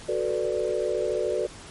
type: chord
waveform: sine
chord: B minor seventh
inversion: second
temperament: equal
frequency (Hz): 370 / 440 / 493.9 / 587.3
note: F#4 / A4 / B4 / D5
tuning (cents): 0 / 0 / 0 / 0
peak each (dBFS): -29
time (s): 0.08-1.47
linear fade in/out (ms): 10
effects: pink hiss -44 dBFS RMS until 1.7 s + MP3 48 kbps